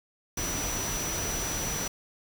sine tone in noise, 5900 Hz, F#8, 6 cents flat, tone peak -33 dBFS, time 0.37-1.88 s, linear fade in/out 5 ms, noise pink, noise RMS -33 dBFS, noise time 0.37-1.88 s, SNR -3 dB, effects none

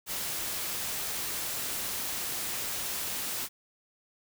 white noise, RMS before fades -34 dBFS, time 0.06-3.49 s, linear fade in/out 50 ms, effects none

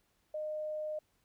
sine tone, 613 Hz, D#5, 26 cents flat, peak -35 dBFS, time 0.34-0.99 s, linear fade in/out 5 ms, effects pink hiss -75 dBFS RMS until 1.24 s

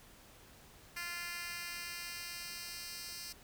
10% pulse tone with high-pass filter sweep, 347.1 Hz, F4, 11 cents flat, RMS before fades -44 dBFS, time 0.96-3.33 s, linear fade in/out 10 ms, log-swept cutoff 2000 to 4300 Hz, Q 1.2, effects pink hiss -59 dBFS RMS until 3.43 s

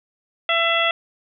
harmonic tone, 670 Hz, E5, 28 cents sharp, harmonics 1 / 2 / 3 / 4 / 5, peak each -23 / -23 / -23 / -23 / -23 dBFS, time 0.49-0.91 s, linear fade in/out 2 ms, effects none

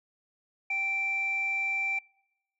sine tone pair together, 782.9 / 2346 Hz, G5 / D7, -2 / -2 cents, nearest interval octave + perfect fifth, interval 1900 cents, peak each -39 / -27 dBFS, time 0.7-1.99 s, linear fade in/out 5 ms, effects noise-tail reverb RT60 1.0 s tail -26 dB re dry + tanh soft clip ceiling -21 dBFS

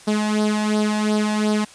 sawtooth tone with flanger, 212.2 Hz, G#3, 38 cents sharp, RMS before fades -20 dBFS, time 0.07-1.65 s, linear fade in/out 10 ms, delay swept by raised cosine 0.2 to 1.17 ms, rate 2.8 Hz, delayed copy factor +0.65, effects white hiss -45 dBFS RMS until 1.74 s + resampled to 22050 Hz

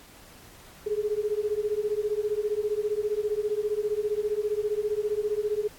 sine beating tone pair, 413.3 / 428.3 Hz, G#4 / A4, -8 / -47 cents, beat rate 15 Hz, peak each -28 dBFS, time 0.86-5.68 s, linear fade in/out 10 ms, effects pink hiss -51 dBFS RMS until 5.78 s + AAC 64 kbps

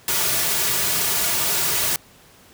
white noise with comb filter, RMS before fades -21 dBFS, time 0.08-1.96 s, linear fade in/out 2 ms, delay 3.8 ms, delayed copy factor -0.6, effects pink hiss -50 dBFS RMS until 2.53 s + high-pass 60 Hz 12 dB/octave

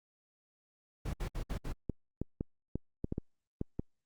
brown noise bursts, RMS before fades -36 dBFS, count 5, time 1.05-1.728 s, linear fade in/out 10 ms, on 86 ms, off 62 ms
clicks, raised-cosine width 3 ms, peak -21 dBFS, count 9, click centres 1.897 / 2.216 / 2.409 / 2.756 / 3.044 / 3.124 / 3.181 / 3.614 / 3.795 s
effects Opus 48 kbps

